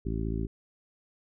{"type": "harmonic tone", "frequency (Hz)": 55, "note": "A1", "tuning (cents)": 0, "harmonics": [1, 2, 3, 4, 5, 6, 7], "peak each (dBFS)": [-32, -35, -37, -38, -39, -40, -40], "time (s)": [0.05, 0.47], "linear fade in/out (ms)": 10, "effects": []}